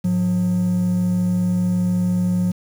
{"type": "tone pair together", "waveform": "triangle", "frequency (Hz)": [105.28, 179.9], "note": ["G#2", "F#3"], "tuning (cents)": [24, -48], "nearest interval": "major sixth", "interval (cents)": 928, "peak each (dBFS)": [-23, -14], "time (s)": [0.04, 2.52], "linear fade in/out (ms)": 10, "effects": ["tanh soft clip ceiling -10 dBFS", "7-bit"]}